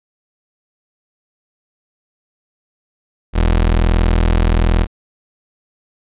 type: tone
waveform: 30% pulse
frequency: 41.2 Hz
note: E1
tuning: in tune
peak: -8 dBFS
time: 3.33-4.87 s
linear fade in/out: 50 ms
effects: resampled to 8000 Hz